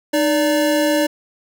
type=tone pair together; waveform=square; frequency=305.8 / 580.6 Hz; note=D#4 / D5; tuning=-30 / -20 cents; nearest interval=major seventh; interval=1110 cents; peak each=-18 dBFS; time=0.13-1.07 s; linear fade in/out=10 ms; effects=none